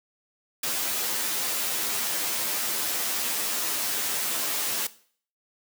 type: noise with comb filter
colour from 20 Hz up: white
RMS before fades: -28 dBFS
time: 0.63-4.87 s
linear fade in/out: 5 ms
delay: 11 ms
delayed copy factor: -0.95
effects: noise-tail reverb RT60 0.5 s tail -17 dB re dry + high-pass 200 Hz 12 dB/octave